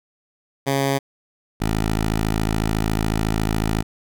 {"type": "tone pair in turn", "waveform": "10% pulse", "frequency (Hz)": [137.5, 53.97], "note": ["C#3", "A1"], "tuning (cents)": [-14, -33], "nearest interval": "octave + major third", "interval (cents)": 1619, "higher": "first", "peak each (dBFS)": [-10, -11], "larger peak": "first", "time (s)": [[0.66, 0.99], [1.6, 3.83]], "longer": "second", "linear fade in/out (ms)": 20, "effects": []}